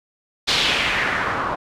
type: noise with low-pass filter sweep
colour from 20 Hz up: white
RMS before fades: -21 dBFS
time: 0.47-1.56 s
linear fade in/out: 20 ms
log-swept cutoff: 4100 to 990 Hz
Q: 2.2
effects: none